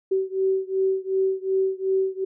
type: beating tone pair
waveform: sine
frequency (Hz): 381.1 / 383.8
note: G4 / G4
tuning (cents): -49 / -37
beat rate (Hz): 2.7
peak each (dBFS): -23 / -24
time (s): 0.11-2.25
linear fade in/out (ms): 10
effects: none